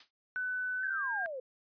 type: noise with exponential decay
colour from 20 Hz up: blue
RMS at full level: -40 dBFS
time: 0-0.11 s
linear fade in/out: 5 ms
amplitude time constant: 23 ms
type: tone with pitch glide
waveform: sine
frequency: 1500 to 1607.7 Hz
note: F#6 to G6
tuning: +23 to +43 cents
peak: -32 dBFS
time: 0.36-1.26 s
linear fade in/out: 0 ms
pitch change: +120 cents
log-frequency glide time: 0.76-1.05 s
type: exponential sweep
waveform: sine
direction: down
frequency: 1761 to 493.9 Hz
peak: -37 dBFS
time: 0.83-1.4 s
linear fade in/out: 5 ms
effects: resampled to 11025 Hz